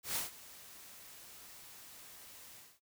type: noise with ADSR envelope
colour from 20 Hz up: white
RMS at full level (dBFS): -35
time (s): 0.03-2.8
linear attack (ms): 130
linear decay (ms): 140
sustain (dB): -19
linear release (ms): 240
effects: noise-tail reverb RT60 0.1 s tail -17 dB re dry